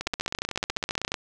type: two click trains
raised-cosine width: 0.2 ms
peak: -9 / -13 dBFS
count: 16 / 19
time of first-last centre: 0.07-1.119 / 0.01-1.142 s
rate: 14.3 / 15.9 Hz
effects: none